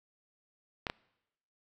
clicks, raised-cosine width 0.3 ms, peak -17 dBFS, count 2, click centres 0.868 / 0.899 s, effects noise-tail reverb RT60 0.9 s tail -24 dB re dry

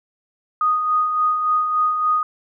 sine tone with tremolo, 1241 Hz, D#6, 5 cents flat, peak -14 dBFS, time 0.61-2.23 s, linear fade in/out 2 ms, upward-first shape sine, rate 3.5 Hz, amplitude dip 45%, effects none

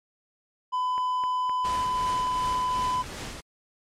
triangle tone, 1005 Hz, B5, 30 cents sharp, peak -22 dBFS, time 0.72-3.03 s, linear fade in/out 20 ms
click train, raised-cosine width 0.5 ms, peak -25 dBFS, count 9, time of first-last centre 0.98-3.042 s, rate 3.88 Hz
pink noise with tremolo, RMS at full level -35 dBFS, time 1.64-3.41 s, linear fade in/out 10 ms, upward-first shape triangle, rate 2.7 Hz, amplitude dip 45%
effects low-pass 8000 Hz 12 dB/octave + MP3 64 kbps

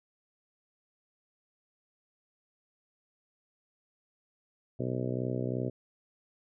harmonic tone, 62.9 Hz, B1, 32 cents sharp, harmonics 2 / 3 / 4 / 5 / 6 / 7 / 8 / 9 / 10, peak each -34 / -40 / -37 / -41 / -38 / -41 / -42 / -43 / -45 dBFS, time 4.79-5.7 s, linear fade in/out 10 ms, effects none

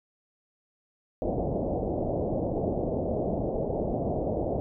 white low-pass noise, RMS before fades -29 dBFS, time 1.22-4.6 s, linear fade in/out 0 ms, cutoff 690 Hz, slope 48 dB/octave, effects none

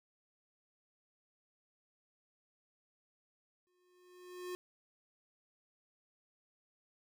square tone with exponential growth, 360.6 Hz, F#4, 45 cents flat, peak -39 dBFS, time 3.67-4.55 s, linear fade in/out 0 ms, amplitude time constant 190 ms, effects none

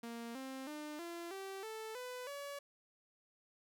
sawtooth tone with pitch steps, 233.1 / 264.7 / 300.6 / 341.3 / 387.5 / 440 / 499.7 / 567.4 Hz, A#3 / C4 / D4 / F4 / G4 / A4 / B4 / C#5, 0 / +20 / +40 / -40 / -20 / 0 / +20 / +40 cents, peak -40 dBFS, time 0.03-2.59 s, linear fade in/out 5 ms, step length 320 ms, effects none

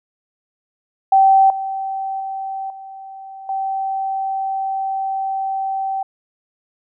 sine tone with level steps, 774 Hz, G5, 22 cents flat, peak -8 / -21 / -23 / -32 / -19 dBFS, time 1.12-6.03 s, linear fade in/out 5 ms, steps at 1.5 / 2.2 / 2.7 / 3.49 s, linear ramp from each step 2 ms, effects none

